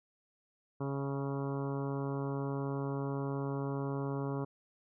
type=harmonic tone with a mistuned harmonic; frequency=138.59 Hz; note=C#3; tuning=in tune; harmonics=1 / 2 / 3 / 4 / 5 / 6 / 7 / 8 / 9 / 10; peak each=-36 / -39 / -40 / -46 / -50 / -50 / -48 / -49 / -54 / -55 dBFS; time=0.8-4.45 s; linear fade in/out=10 ms; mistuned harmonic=5; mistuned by=-16 cents; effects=none